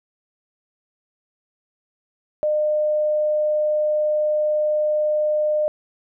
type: tone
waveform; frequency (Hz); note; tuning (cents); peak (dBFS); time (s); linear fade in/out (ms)
sine; 606; D#5; -46; -17; 2.43-5.68; 0
effects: none